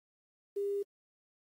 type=tone with quantisation; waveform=sine; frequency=402.1 Hz; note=G4; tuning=44 cents sharp; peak=-31 dBFS; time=0.56-0.83 s; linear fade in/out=10 ms; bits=10; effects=AAC 48 kbps